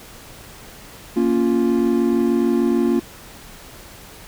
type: chord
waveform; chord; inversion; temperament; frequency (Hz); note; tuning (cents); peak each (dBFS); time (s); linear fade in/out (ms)
triangle; Bb minor; none; just; 233.1 / 279.7 / 349.6; Bb3 / Db4 / F4; 0 / +16 / +2; -17 / -19 / -17; 1.16-3; 10
effects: pink hiss -41 dBFS RMS until 4.27 s